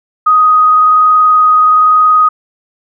sine tone with frequency modulation, 1250 Hz, D#6, 8 cents sharp, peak -4 dBFS, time 0.26-2.29 s, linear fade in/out 10 ms, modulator 21.1 Hz, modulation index 0.39, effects none

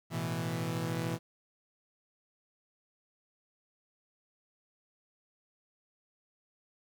sawtooth chord, A suspended second, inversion none, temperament equal, 110 / 123.47 / 164.81 Hz, A2 / B2 / E3, 0 / 0 / 0 cents, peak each -36 / -33 / -31 dBFS, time 0.1-1.19 s, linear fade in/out 50 ms, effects 11-bit

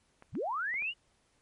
clicks, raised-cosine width 0.5 ms, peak -36 dBFS, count 4, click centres 0.224 / 0.353 / 0.741 / 0.823 s
sine linear sweep, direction up, 46.25 to 2960 Hz, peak -31 dBFS, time 0.32-0.94 s, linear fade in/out 50 ms
effects pink hiss -71 dBFS RMS until 1.41 s + MP3 48 kbps

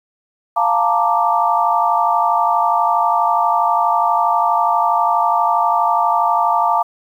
sine chord, Bb major seventh, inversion second, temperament equal, 698.5 / 880 / 932.3 / 1174.7 Hz, F5 / A5 / Bb5 / D6, 0 / 0 / 0 / 0 cents, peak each -18 dBFS, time 0.56-6.83 s, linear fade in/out 10 ms, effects 8-bit

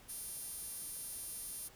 5% pulse tone with high-pass filter, 394.1 Hz, G4, 9 cents sharp, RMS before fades -45 dBFS, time 0.08-1.69 s, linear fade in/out 20 ms, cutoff 9000 Hz, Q 4.7, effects pink hiss -60 dBFS RMS until 1.75 s

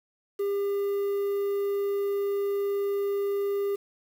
triangle tone with quantisation, 401.1 Hz, G4, 40 cents sharp, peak -23 dBFS, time 0.39-3.76 s, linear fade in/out 10 ms, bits 8, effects none

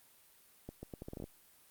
accelerating click train, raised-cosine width 2 ms, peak -30 dBFS, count 10, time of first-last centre 0.69-1.241 s, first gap 140 ms, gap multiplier 0.77, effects white hiss -64 dBFS RMS until 1.7 s + Opus 32 kbps

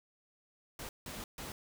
pink noise bursts at uneven times, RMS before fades -44 dBFS, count 3, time 0.79-0.89 / 1.06-1.24 / 1.38-1.52 s, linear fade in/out 2 ms, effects none

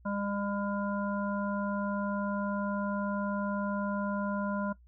harmonic tone, 201.8 Hz, G#3, 49 cents flat, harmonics 1 / 3 / 5 / 7, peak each -32 / -37 / -39 / -40 dBFS, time 0.05-4.73 s, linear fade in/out 10 ms, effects noise-tail reverb RT60 0.1 s tail -17 dB re dry + added 60 Hz sine -55 dBFS peak until 4.87 s

